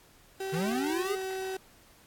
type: tone with pitch glide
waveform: 35% pulse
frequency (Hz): 385 to 379.5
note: G4 to F#4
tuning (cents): -31 to +44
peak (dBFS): -31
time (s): 0.4-1.57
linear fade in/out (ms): 5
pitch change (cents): -25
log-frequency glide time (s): 0.7-1
type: linear sweep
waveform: square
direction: up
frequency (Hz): 146.83 to 423.6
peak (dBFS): -30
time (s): 0.52-1.16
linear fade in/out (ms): 20
effects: pink hiss -59 dBFS RMS until 2.06 s + AAC 64 kbps